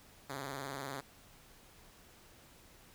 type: tone with vibrato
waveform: 5% pulse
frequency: 136.8 Hz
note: C#3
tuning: 23 cents flat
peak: -29 dBFS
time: 0.29-1.01 s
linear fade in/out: 10 ms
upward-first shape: sine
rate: 20 Hz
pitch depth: 100 cents each way
effects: pink hiss -60 dBFS RMS until 2.94 s